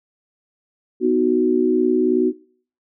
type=chord; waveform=sine; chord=B major; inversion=none; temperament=equal with one note detuned; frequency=248.7 / 311.1 / 370 Hz; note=B3 / D#4 / F#4; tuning=+12 / 0 / 0 cents; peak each=-20 / -21 / -16 dBFS; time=1-2.33 s; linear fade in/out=50 ms; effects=noise-tail reverb RT60 0.5 s tail -21 dB re dry